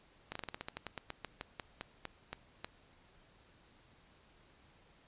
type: slowing click train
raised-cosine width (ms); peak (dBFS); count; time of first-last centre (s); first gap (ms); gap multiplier
0.3; -24; 19; 0.32-2.645; 34; 1.14
effects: pink hiss -65 dBFS RMS until 5.07 s + resampled to 8000 Hz